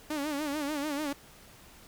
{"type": "tone with vibrato", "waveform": "sawtooth", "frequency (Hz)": 293.7, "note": "D4", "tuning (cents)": 0, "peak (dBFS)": -27, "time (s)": [0.1, 1.13], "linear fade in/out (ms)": 5, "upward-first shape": "sine", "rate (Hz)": 6.8, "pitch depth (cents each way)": 100, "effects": ["pink hiss -54 dBFS RMS until 1.87 s"]}